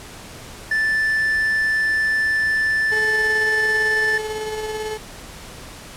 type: tone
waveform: triangle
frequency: 1760 Hz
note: A6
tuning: in tune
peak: -15 dBFS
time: 0.71-4.18 s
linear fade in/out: 5 ms
type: tone with tremolo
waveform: 35% pulse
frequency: 431.7 Hz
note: A4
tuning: 33 cents flat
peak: -22 dBFS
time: 2.91-4.98 s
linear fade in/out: 20 ms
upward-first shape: square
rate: 18 Hz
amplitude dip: 30%
effects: pink hiss -38 dBFS RMS until 5.96 s + low-pass 11000 Hz 12 dB/octave